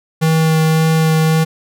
square tone with vibrato, 159.5 Hz, D#3, 43 cents sharp, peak -11 dBFS, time 0.21-1.45 s, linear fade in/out 20 ms, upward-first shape sine, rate 1.8 Hz, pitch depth 9 cents each way, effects none

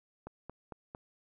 click train, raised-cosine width 1 ms, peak -29 dBFS, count 4, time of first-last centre 0.27-0.949 s, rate 4.42 Hz, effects none

